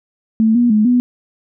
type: tone with pitch steps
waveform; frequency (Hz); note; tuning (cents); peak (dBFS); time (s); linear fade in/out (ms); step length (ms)
sine; 221.4 / 240.8 / 213.1 / 246.2; A3 / B3 / G#3 / B3; +11 / -44 / +45 / -5; -9; 0.4-1; 0; 150
effects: none